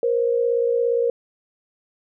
sine tone pair together, 472.7 / 530 Hz, A#4 / C5, +24 / +22 cents, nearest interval major second, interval 198 cents, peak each -18 / -24 dBFS, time 0.03-1.1 s, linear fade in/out 2 ms, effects none

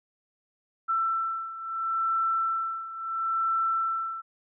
sine beating tone pair, 1336 / 1336.74 Hz, E6 / E6, +23 / +24 cents, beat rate 0.74 Hz, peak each -27 / -31 dBFS, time 0.88-4.22 s, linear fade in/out 20 ms, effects none

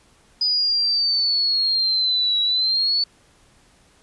sine exponential two-way sweep, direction down then up, 4978 to 3877 to 4488 Hz, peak -17 dBFS, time 0.41-3.04 s, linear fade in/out 5 ms, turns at 2.41 s, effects pink hiss -56 dBFS RMS until 4.02 s + resampled to 24000 Hz

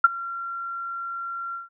sine tone with ADSR envelope, 1372 Hz, F6, 31 cents flat, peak -7 dBFS, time 0.04-1.69 s, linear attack 5 ms, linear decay 25 ms, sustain -22 dB, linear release 150 ms, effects none

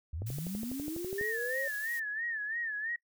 sine linear sweep, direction up, 69.3 to 560 Hz, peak -35 dBFS, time 0.13-1.68 s, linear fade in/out 5 ms
click train, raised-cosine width 2 ms, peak -29 dBFS, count 13, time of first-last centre 0.22-1.212 s, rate 12.1 Hz
blue noise, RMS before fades -46 dBFS, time 0.26-2 s, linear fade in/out 10 ms
sine tone with vibrato, 1780 Hz, A6, 20 cents sharp, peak -33 dBFS, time 1.18-2.96 s, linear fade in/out 5 ms, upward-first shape sine, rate 3 Hz, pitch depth 110 cents each way
effects noise-tail reverb RT60 0.1 s tail -20 dB re dry

